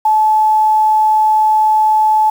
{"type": "tone with quantisation", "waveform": "sine", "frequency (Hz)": 864, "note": "A5", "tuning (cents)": -32, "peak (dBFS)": -8, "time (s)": [0.05, 2.3], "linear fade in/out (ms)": 5, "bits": 6, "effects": []}